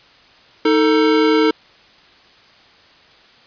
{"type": "tone pair together", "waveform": "square", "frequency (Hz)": [313.6, 445], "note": ["D#4", "A4"], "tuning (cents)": [14, 20], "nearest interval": "tritone", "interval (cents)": 606, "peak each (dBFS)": -15, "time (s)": [0.65, 1.51], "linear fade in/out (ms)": 5, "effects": ["white hiss -48 dBFS RMS until 3.46 s", "resampled to 11025 Hz"]}